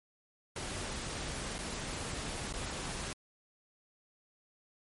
pink noise with dropouts, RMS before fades -39 dBFS, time 0.56-3.13 s, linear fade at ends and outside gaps 2 ms, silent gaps 1.583-1.588 / 2.527-2.537 s, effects MP3 48 kbps

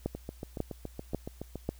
two click trains, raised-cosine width 2 ms, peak -17 / -24 dBFS, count 4 / 11, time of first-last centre 0.06-1.69 / 0.15-1.556 s, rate 1.84 / 7.11 Hz, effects added 60 Hz sine -50 dBFS peak until 1.79 s + white hiss -61 dBFS RMS until 1.79 s

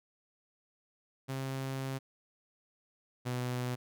sawtooth tone pair in turn, 133.7 / 124.61 Hz, C3 / B2, +38 / +16 cents, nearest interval minor second, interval 122 cents, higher first, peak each -31 / -29 dBFS, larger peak second, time 1.28-1.99 / 3.25-3.76 s, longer first, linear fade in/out 20 ms, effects none

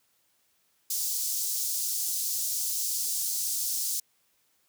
pink high-pass noise, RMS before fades -30 dBFS, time 0.9-4 s, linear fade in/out 5 ms, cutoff 5400 Hz, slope 24 dB/octave, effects white hiss -70 dBFS RMS until 4.68 s + high-pass 60 Hz 12 dB/octave

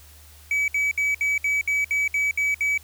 triangle tone bursts, 2284 Hz, D7, 49 cents flat, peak -18 dBFS, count 10, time 0.51-2.777 s, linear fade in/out 2 ms, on 170 ms, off 63 ms, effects added 75 Hz sine -48 dBFS peak until 2.83 s + white hiss -51 dBFS RMS until 2.83 s

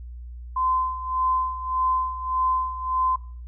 sine tone with tremolo, 1030 Hz, C6, 28 cents flat, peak -19 dBFS, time 0.56-3.16 s, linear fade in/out 5 ms, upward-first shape sine, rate 1.7 Hz, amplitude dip 75%, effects noise-tail reverb RT60 0.5 s tail -18 dB re dry + added 60 Hz sine -35 dBFS peak until 3.47 s

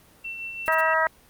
sine tone with tremolo, 2700 Hz, E7, 41 cents sharp, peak -30 dBFS, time 0.24-0.94 s, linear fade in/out 10 ms, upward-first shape sine, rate 6 Hz, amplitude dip 35%
blue noise bursts, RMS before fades -40 dBFS, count 3, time 0.66-0.807 s, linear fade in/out 0 ms, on 23 ms, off 39 ms
harmonic tone, 320 Hz, D#4, 49 cents sharp, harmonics 2 / 3 / 4 / 5 / 6, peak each -25 / -25 / -25 / -25 / -25 dBFS, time 0.68-1.07 s, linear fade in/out 0 ms
effects pink hiss -55 dBFS RMS until 1.29 s + Opus 32 kbps

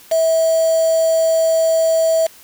sine tone with quantisation, 650 Hz, E5, 24 cents flat, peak -12 dBFS, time 0.11-2.27 s, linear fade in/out 10 ms, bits 4, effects white hiss -44 dBFS RMS until 2.43 s

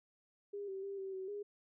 sine tone with pitch steps, 405.2 / 385.5 / 395.9 / 385.6 / 378.4 / 409.8 Hz, G#4 / G4 / G4 / G4 / F#4 / G#4, -43 / -29 / +17 / -28 / +39 / -23 cents, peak -40 dBFS, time 0.53-1.43 s, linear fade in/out 10 ms, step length 150 ms, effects none

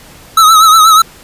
square tone with vibrato, 1290 Hz, E6, 38 cents flat, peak -3 dBFS, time 0.37-1.02 s, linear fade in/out 5 ms, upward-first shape triangle, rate 8.3 Hz, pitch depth 74 cents each way, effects pink hiss -37 dBFS RMS until 1.23 s + resampled to 32000 Hz

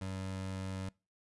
25% pulse tone, 95 Hz, F#2, 46 cents sharp, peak -34 dBFS, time 0.01-0.89 s, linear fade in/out 5 ms, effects noise-tail reverb RT60 0.3 s tail -25 dB re dry + resampled to 24000 Hz

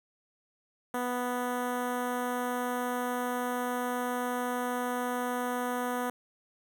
10% pulse tone with notch filter, 246.9 Hz, B3, in tune, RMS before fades -32 dBFS, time 0.94-6.1 s, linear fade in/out 2 ms, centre 4500 Hz, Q 0.59, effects none

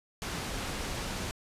pink low-pass noise, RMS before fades -36 dBFS, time 0.22-1.31 s, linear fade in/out 0 ms, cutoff 8400 Hz, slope 12 dB/octave, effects resampled to 32000 Hz

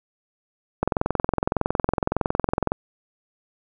click train, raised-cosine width 1 ms, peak -6 dBFS, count 42, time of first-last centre 0.83-2.719 s, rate 21.7 Hz, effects none

